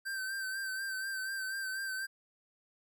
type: tone with vibrato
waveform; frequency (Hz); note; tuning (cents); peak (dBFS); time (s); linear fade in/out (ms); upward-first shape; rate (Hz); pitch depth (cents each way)
square; 1557; G6; -12; -36; 0.05-2.07; 20; sine; 4.1; 37
effects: none